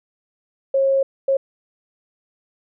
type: tone bursts at uneven times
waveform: sine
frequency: 542 Hz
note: C#5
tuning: 39 cents flat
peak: -14 dBFS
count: 2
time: 0.74-1.03 / 1.28-1.37 s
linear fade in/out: 5 ms
effects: none